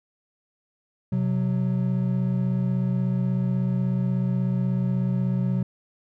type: tone pair together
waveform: triangle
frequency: 128.6 / 184.99 Hz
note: C3 / F#3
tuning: -30 / 0 cents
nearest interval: tritone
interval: 630 cents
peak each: -22 dBFS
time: 1.12-5.63 s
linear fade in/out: 5 ms
effects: none